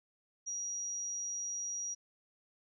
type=tone; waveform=sine; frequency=5750 Hz; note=F8; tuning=50 cents sharp; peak=-36 dBFS; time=0.46-1.95 s; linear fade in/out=20 ms; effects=none